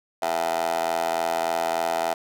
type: tone with high-pass filter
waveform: 15% pulse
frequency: 83.4 Hz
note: E2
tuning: 21 cents sharp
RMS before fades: -25 dBFS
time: 0.22-2.14 s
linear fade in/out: 5 ms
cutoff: 640 Hz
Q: 6.3
effects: none